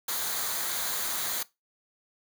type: noise with comb filter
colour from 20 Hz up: white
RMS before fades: -31 dBFS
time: 0.08-1.43 s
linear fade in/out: 5 ms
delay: 0.37 ms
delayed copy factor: -0.55
effects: noise-tail reverb RT60 0.2 s tail -19 dB re dry